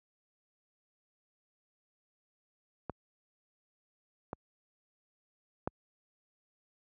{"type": "clicks", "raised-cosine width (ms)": 1, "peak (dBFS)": [-22, -23, -18], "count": 3, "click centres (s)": [2.897, 4.331, 5.675], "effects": ["high-pass 60 Hz 12 dB/octave"]}